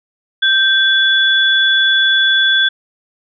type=tone pair together; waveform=sine; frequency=1568 / 3428 Hz; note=G6 / A7; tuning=0 / -46 cents; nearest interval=octave + major second; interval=1354 cents; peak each=-12 dBFS; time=0.42-2.69 s; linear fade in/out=10 ms; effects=none